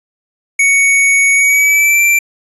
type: tone with pitch glide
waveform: square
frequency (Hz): 2229 to 2349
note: C#7 to D7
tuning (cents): +9 to 0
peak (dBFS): -8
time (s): 0.59-2.19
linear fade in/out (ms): 5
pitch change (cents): +91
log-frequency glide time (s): 1.33-2.02
effects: resampled to 32000 Hz